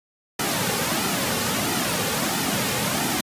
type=noise with flanger; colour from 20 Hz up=pink; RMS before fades=-23 dBFS; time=0.39-3.21 s; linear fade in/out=5 ms; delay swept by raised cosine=1.8 to 3.1 ms; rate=1.5 Hz; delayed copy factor=-0.55; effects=high-pass 150 Hz 12 dB/octave + resampled to 32000 Hz